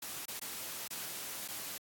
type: noise with dropouts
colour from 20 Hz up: white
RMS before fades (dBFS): -42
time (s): 0.02-1.78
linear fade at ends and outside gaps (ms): 5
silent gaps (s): 0.256-0.281 / 0.396-0.414 / 0.879-0.904 / 1.479-1.484
effects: high-pass 100 Hz 12 dB/octave + AAC 64 kbps